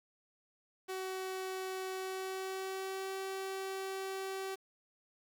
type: tone with pitch glide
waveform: sawtooth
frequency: 376.8 to 384.3 Hz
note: F#4 to G4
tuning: +32 to -34 cents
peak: -34 dBFS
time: 0.88-4.56 s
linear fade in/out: 20 ms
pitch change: +34 cents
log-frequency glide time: 1.92-3.15 s
effects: 10-bit